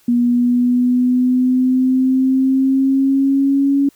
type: exponential sweep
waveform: sine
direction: up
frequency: 240 to 280 Hz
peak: -11 dBFS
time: 0.08-3.89 s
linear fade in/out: 5 ms
effects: white hiss -54 dBFS RMS until 3.95 s